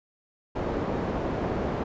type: low-pass noise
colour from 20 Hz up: white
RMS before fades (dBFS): -29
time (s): 0.55-1.84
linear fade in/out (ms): 10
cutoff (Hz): 570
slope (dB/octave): 12
effects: resampled to 16000 Hz